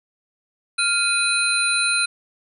sine tone cluster, 1402 / 2498 / 4051 / 9570 Hz, F6 / D#7 / B7 / D9, +6 / +6 / +43 / +32 cents, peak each -23 dBFS, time 0.78-2.06 s, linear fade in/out 10 ms, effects none

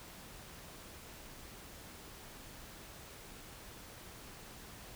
silence, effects pink hiss -52 dBFS RMS until 4.95 s

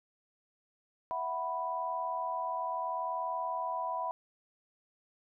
sine chord, E suspended second, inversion none, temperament equal, 659.3 / 740 / 987.8 Hz, E5 / F#5 / B5, 0 / 0 / 0 cents, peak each -39 / -39 / -34 dBFS, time 1.11-4.11 s, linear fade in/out 0 ms, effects none

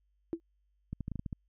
sine tone with exponential decay, 333 Hz, E4, 18 cents sharp, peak -26 dBFS, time 0.33-0.4 s, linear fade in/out 0 ms, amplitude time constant 15 ms
clicks, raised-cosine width 5 ms, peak -25 dBFS, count 8, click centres 0.93 / 1.007 / 1.081 / 1.117 / 1.157 / 1.194 / 1.262 / 1.328 s
effects added 50 Hz sine -70 dBFS peak until 1.48 s

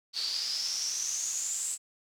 pink noise with band-pass filter sweep, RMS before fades -33 dBFS, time 0.13-1.78 s, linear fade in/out 50 ms, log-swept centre 4400 to 7900 Hz, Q 9.6, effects none

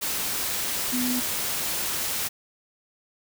sine tone in noise, 248.9 Hz, B3, 14 cents sharp, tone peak -25 dBFS, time 0.92-1.21 s, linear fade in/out 20 ms, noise white, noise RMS -28 dBFS, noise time 0.01-2.29 s, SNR 0 dB, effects none

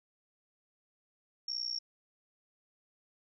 sine tone with amplitude modulation, 5500 Hz, F8, 27 cents flat, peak -30 dBFS, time 1.48-1.79 s, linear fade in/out 5 ms, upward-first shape sine, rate 60.9 Hz, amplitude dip 95%, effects none

